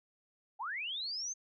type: linear sweep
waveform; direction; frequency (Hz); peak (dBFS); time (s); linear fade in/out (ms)
sine; up; 740 to 6400; -36; 0.59-1.34; 20
effects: none